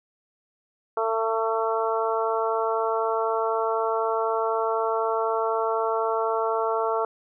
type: harmonic tone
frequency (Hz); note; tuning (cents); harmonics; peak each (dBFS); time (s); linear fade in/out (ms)
224; A3; +31; 2 / 3 / 4 / 5 / 6; -26 / -28 / -29 / -30 / -31; 0.97-7.05; 2
effects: none